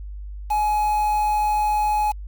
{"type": "tone with quantisation", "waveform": "triangle", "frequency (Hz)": 843, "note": "G#5", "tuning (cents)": 26, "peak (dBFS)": -16, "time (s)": [0.5, 2.12], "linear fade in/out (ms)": 10, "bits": 6, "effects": ["added 50 Hz sine -31 dBFS peak until 2.27 s"]}